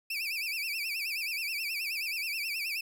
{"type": "tone with vibrato", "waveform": "30% pulse", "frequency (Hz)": 2489, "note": "D#7", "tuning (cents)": 0, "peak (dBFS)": -29, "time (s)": [0.1, 2.81], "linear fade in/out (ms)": 5, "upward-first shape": "sine", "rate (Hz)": 9.4, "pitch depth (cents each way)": 160, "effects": []}